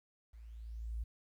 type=tone with level ramp; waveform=sine; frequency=56.3 Hz; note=A1; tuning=40 cents sharp; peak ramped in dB=-51 to -35 dBFS; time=0.33-1.04 s; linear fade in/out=10 ms; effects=12-bit